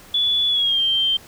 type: tone with pitch glide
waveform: sine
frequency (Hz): 3434 to 3149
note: A7 to G7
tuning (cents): -43 to +7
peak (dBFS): -16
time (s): 0.14-1.17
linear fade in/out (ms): 5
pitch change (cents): -150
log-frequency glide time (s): 0.49-0.82
effects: pink hiss -45 dBFS RMS until 1.27 s